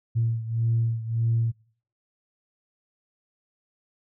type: beating tone pair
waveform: sine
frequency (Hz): 114.4 / 116.1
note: A#2 / A#2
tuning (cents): -32 / -7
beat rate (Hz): 1.7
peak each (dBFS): -23 / -27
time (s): 0.15-1.52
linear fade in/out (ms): 20
effects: noise-tail reverb RT60 0.5 s tail -24 dB re dry + tanh soft clip ceiling -15 dBFS